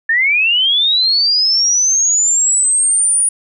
sine linear sweep, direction up, 1760 to 9680 Hz, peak -10 dBFS, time 0.09-3.29 s, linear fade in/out 5 ms, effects none

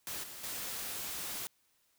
white noise with level steps, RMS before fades -40 / -47 / -40 dBFS, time 0.07-1.47 s, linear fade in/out 0 ms, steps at 0.23 / 0.43 s, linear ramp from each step 10 ms, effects white hiss -73 dBFS RMS until 1.98 s

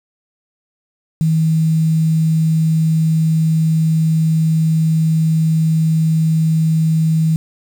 sine tone with quantisation, 160 Hz, D#3, 49 cents sharp, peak -11 dBFS, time 1.21-7.36 s, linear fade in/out 0 ms, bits 6, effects none

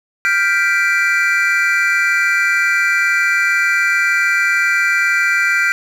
triangle chord, G dominant seventh, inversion third, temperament equal with one note detuned, 1401 / 1568 / 1975.5 / 2349 Hz, F6 / G6 / B6 / D7, +5 / 0 / 0 / 0 cents, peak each -16 dBFS, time 0.25-5.72 s, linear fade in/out 0 ms, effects tanh soft clip ceiling 0 dBFS + 7-bit

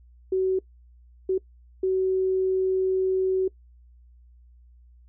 sine tone bursts at uneven times, 376.6 Hz, F#4, 31 cents sharp, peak -20 dBFS, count 3, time 0.32-0.59 / 1.29-1.38 / 1.83-3.48 s, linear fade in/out 5 ms, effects noise-tail reverb RT60 0.1 s tail -22 dB re dry + added 60 Hz sine -50 dBFS peak until 5.08 s

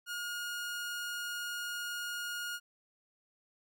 sawtooth tone, 1431 Hz, F6, 42 cents sharp, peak -33 dBFS, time 0.06-2.6 s, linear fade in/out 50 ms, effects none

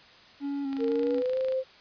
triangle tone with vibrato, 277.2 Hz, C#4, in tune, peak -27 dBFS, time 0.4-1.23 s, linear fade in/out 50 ms, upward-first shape square, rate 2 Hz, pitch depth 28 cents each way
click train, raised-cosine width 0.2 ms, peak -25 dBFS, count 22, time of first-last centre 0.73-1.522 s, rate 26.5 Hz
sine tone with pitch glide, 460 to 522.3 Hz, A#4 to C5, -23 to -3 cents, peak -25 dBFS, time 0.78-1.64 s, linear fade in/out 50 ms, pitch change +220 cents, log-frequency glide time 0.94-1.38 s
effects white hiss -53 dBFS RMS until 1.8 s + resampled to 11025 Hz

